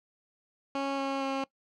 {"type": "tone with pitch steps", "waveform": "15% pulse", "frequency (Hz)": [275.2, 272.8, 270.5], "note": ["C#4", "C#4", "C#4"], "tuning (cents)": [-12, -28, -42], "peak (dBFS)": -23, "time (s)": [0.75, 1.44], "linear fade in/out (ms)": 2, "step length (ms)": 230, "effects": ["noise-tail reverb RT60 0.1 s tail -21 dB re dry", "low-pass 4000 Hz 12 dB/octave"]}